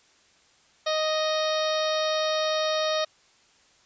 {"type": "harmonic tone", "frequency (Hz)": 622.3, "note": "D#5", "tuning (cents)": 0, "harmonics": [1, 2, 3, 4, 5, 6, 7, 8, 9], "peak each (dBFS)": [-25, -31, -36, -39, -39, -32, -37, -41, -38], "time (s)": [0.86, 3.05], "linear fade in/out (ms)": 10, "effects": ["white hiss -60 dBFS RMS until 3.85 s", "resampled to 16000 Hz"]}